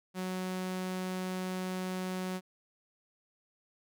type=tone; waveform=sawtooth; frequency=185 Hz; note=F#3; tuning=in tune; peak=-30 dBFS; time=0.14-2.41 s; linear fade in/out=50 ms; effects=none